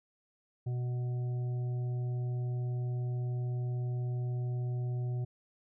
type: harmonic tone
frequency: 123.47 Hz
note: B2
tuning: in tune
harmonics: 1 / 3 / 5 / 6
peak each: -31 / -47 / -55 / -55 dBFS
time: 0.66-5.25 s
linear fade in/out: 10 ms
effects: none